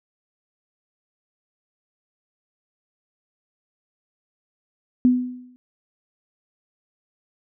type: tone with exponential decay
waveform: sine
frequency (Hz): 249.8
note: B3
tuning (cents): +20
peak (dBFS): -10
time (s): 5.05-5.56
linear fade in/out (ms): 0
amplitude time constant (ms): 110
effects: none